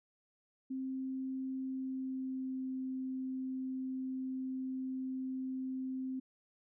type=tone with pitch glide; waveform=sine; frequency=263.1 to 260.7 Hz; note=C4 to C4; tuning=+10 to -6 cents; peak=-36 dBFS; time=0.7-6.2 s; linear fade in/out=10 ms; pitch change=-16 cents; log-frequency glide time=1.61-2.69 s; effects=none